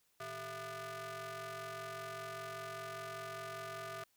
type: ring-modulated tone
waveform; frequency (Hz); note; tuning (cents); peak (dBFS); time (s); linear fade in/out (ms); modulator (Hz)
sawtooth; 273.3; C#4; -24; -36; 0.2-4.04; 5; 934
effects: white hiss -75 dBFS RMS until 4.16 s